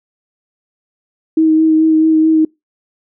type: tone with vibrato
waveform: sine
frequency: 316.8 Hz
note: D#4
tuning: 31 cents sharp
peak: -7 dBFS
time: 1.37-2.45 s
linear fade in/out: 5 ms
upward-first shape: sine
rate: 4.6 Hz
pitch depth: 16 cents each way
effects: noise-tail reverb RT60 0.2 s tail -25 dB re dry